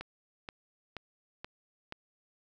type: click train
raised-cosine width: 0.3 ms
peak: -24 dBFS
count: 5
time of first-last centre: 0.01-1.924 s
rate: 2.09 Hz
effects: none